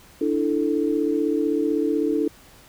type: chord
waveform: sine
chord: D suspended second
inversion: none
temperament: equal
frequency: 293.7 / 329.6 / 440 Hz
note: D4 / E4 / A4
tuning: 0 / 0 / 0 cents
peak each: -23 / -24 / -24 dBFS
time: 0.21-2.28 s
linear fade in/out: 5 ms
effects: pink hiss -50 dBFS RMS until 2.68 s